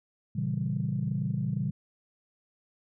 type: chord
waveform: sine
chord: A# diminished seventh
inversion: none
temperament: equal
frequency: 116.54 / 138.59 / 164.81 / 196 Hz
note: A#2 / C#3 / E3 / G3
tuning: 0 / 0 / 0 / 0 cents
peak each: -33 / -31 / -33 / -33 dBFS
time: 0.35-1.71 s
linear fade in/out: 10 ms
effects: tanh soft clip ceiling -18 dBFS